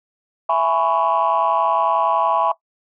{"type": "chord", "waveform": "sine", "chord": "C# minor seventh", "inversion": "first", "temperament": "just", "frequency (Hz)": [665.2, 831.5, 997.9, 1108.7], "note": ["E5", "G#5", "B5", "C#6"], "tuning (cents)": [16, 2, 18, 0], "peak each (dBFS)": -20, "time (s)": [0.49, 2.52], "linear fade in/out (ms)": 5, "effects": ["noise-tail reverb RT60 0.1 s tail -17 dB re dry", "tanh soft clip ceiling -8 dBFS"]}